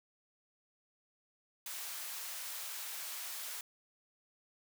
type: high-pass noise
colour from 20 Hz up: white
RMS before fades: -43 dBFS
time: 1.66-3.61 s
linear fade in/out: 2 ms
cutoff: 770 Hz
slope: 12 dB/octave
effects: none